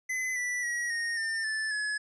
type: tone with pitch steps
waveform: square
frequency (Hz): 2028 / 1969.1 / 1912 / 1856.5 / 1802.6 / 1750.2 / 1699.4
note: B6 / B6 / A#6 / A#6 / A6 / A6 / G#6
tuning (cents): +45 / -6 / +43 / -8 / +41 / -10 / +39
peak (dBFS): -30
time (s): 0.09-1.98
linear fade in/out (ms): 10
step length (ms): 270
effects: resampled to 22050 Hz